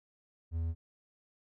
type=tone; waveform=triangle; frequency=82.4 Hz; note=E2; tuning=in tune; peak=-29 dBFS; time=0.51-0.75 s; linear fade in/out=50 ms; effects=none